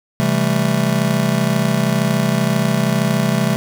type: chord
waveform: square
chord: A minor seventh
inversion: first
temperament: just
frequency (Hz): 132 / 165 / 198 / 220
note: C3 / E3 / G3 / A3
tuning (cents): +16 / +2 / +18 / 0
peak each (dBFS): -21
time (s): 0.2-3.56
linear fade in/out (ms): 0
effects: none